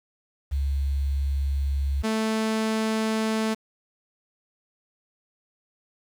sine / sawtooth tone pair in turn, 69.3 / 220 Hz, C#2 / A3, 0 / 0 cents, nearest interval octave + minor sixth, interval 2000 cents, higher second, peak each -22 / -19 dBFS, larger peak second, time 0.51-2.03 / 2.03-3.55 s, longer neither, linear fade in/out 20 ms, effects low-pass 10000 Hz 12 dB/octave + 8-bit

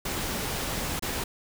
pink noise with dropouts, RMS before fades -31 dBFS, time 0.05-1.24 s, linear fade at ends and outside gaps 5 ms, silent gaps 0.995-1.023 s, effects none

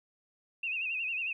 sine tone with vibrato, 2628 Hz, E7, 6 cents flat, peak -31 dBFS, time 0.63-1.33 s, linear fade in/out 5 ms, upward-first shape sine, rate 11 Hz, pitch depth 99 cents each way, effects 12-bit

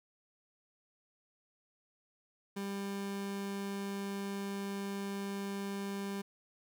30% pulse tone, 198.5 Hz, G3, 22 cents sharp, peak -34 dBFS, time 2.56-6.22 s, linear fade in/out 10 ms, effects none

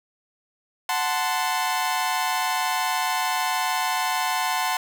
sawtooth chord, F# diminished, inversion none, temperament equal with one note detuned, 740 / 880 / 1038.7 Hz, F#5 / A5 / C6, 0 / 0 / -13 cents, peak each -23 dBFS, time 0.89-4.77 s, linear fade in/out 2 ms, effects none

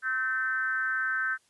sine tone with frequency modulation, 1546 Hz, G6, 24 cents flat, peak -26 dBFS, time 0.02-1.38 s, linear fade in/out 50 ms, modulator 245 Hz, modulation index 0.74, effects white hiss -67 dBFS RMS until 1.49 s + resampled to 24000 Hz

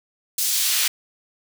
pink noise with high-pass filter sweep, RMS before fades -21 dBFS, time 0.38-0.88 s, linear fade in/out 5 ms, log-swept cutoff 6200 to 2400 Hz, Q 0.81, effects none

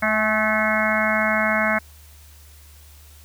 harmonic tone with a mistuned harmonic, 216.7 Hz, A3, 26 cents flat, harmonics 1 / 3 / 4 / 5 / 6 / 7 / 8 / 9 / 10, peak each -26 / -24 / -30 / -29 / -28 / -25 / -27 / -30 / -24 dBFS, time 0.02-1.79 s, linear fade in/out 10 ms, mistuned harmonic 4, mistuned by -36 cents, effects added 74 Hz sine -45 dBFS peak until 3.24 s + white hiss -51 dBFS RMS until 3.24 s

